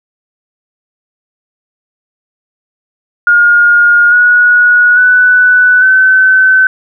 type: tone with pitch steps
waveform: sine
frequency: 1425 / 1457.5 / 1490.7 / 1524.6 Hz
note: F6 / F#6 / F#6 / G6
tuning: +34 / -26 / +12 / -49 cents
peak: -3 dBFS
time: 3.27-6.67 s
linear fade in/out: 2 ms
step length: 850 ms
effects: none